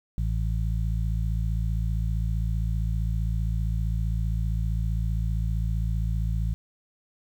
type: harmonic tone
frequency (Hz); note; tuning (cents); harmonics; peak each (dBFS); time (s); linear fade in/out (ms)
55.3; A1; +9; 1 / 2 / 3; -25 / -29 / -34; 0.18-6.54; 0
effects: 9-bit